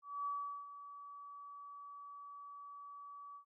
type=tone with ADSR envelope; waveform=sine; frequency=1144 Hz; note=D6; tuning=46 cents flat; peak=-36 dBFS; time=0.02-3.45 s; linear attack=240 ms; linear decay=400 ms; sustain=-13 dB; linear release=93 ms; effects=none